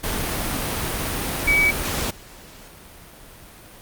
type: tone in noise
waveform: sine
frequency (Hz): 2279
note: C#7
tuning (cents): +47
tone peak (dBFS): -15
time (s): 1.47-1.71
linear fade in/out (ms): 10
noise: pink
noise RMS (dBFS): -25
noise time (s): 0.03-2.11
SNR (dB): +7
effects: pink hiss -44 dBFS RMS until 3.81 s + Opus 48 kbps